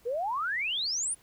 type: exponential sweep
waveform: sine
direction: up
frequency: 449.7 to 9956 Hz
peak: -28 dBFS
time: 0.05-1.15 s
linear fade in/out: 20 ms
effects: pink hiss -61 dBFS RMS until 1.22 s